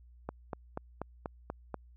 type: click train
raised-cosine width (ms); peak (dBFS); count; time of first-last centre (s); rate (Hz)
1; -22; 7; 0.29-1.743; 4.13
effects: added 60 Hz sine -54 dBFS peak until 1.96 s